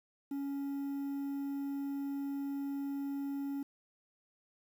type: tone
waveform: triangle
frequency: 279 Hz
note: C#4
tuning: 11 cents sharp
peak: -33 dBFS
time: 0.31-3.63 s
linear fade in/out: 5 ms
effects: 10-bit